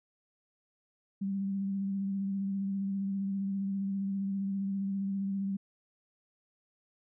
sine tone with vibrato, 196 Hz, G3, in tune, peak -30 dBFS, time 1.21-5.57 s, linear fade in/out 10 ms, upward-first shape sine, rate 15 Hz, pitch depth 22 cents each way, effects none

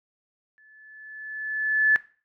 sine tone with exponential growth, 1733 Hz, A6, 27 cents flat, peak -14 dBFS, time 0.58-1.96 s, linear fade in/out 0 ms, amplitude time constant 300 ms, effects noise-tail reverb RT60 0.4 s tail -18 dB re dry

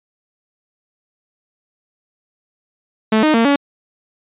sawtooth tone with pitch steps, 218.5 / 308.4 / 228.9 / 283.2 Hz, A3 / D#4 / A#3 / C#4, -12 / -15 / -31 / +37 cents, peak -7 dBFS, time 3.12-3.56 s, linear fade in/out 5 ms, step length 110 ms, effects resampled to 8000 Hz

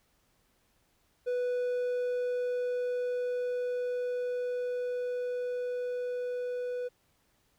triangle tone with level ramp, 493.9 Hz, B4, in tune, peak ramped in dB -26 to -30 dBFS, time 1.26-6.89 s, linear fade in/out 20 ms, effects pink hiss -71 dBFS RMS until 7.58 s

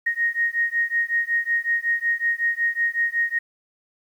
sine beating tone pair, 1864 / 1869.4 Hz, A#6 / A#6, -1 / +4 cents, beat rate 5.4 Hz, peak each -23 dBFS, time 0.06-3.39 s, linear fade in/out 10 ms, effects 9-bit

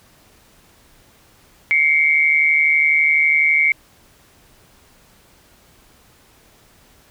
sine tone pair together, 2119 / 2271 Hz, C7 / C#7, +21 / +41 cents, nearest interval minor second, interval 120 cents, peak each -15 dBFS, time 1.71-3.72 s, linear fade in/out 0 ms, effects pink hiss -52 dBFS RMS until 7.1 s

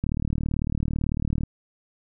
click train, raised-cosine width 5 ms, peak -13 dBFS, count 54, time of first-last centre 0.04-1.435 s, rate 38 Hz, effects none

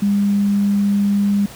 sine tone, 201.8 Hz, G#3, 49 cents flat, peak -13 dBFS, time 0.02-1.46 s, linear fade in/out 5 ms, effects pink hiss -38 dBFS RMS until 1.55 s + high-pass 60 Hz 12 dB/octave

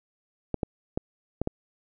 clicks, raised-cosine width 2 ms, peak -13 dBFS, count 5, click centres 0.543 / 0.632 / 0.975 / 1.416 / 1.474 s, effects none

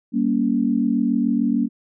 sine chord, G diminished, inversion none, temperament just, 196 / 235.2 / 282.2 Hz, G3 / Bb3 / Db4, 0 / +16 / +31 cents, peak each -24 / -19 / -22 dBFS, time 0.12-1.69 s, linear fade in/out 50 ms, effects none

